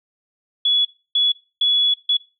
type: tone bursts at uneven times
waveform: sine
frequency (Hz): 3393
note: G#7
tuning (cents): +36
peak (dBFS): -14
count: 4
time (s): 0.65-0.85 / 1.15-1.32 / 1.61-1.94 / 2.09-2.17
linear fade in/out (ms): 5
effects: noise-tail reverb RT60 0.3 s tail -19 dB re dry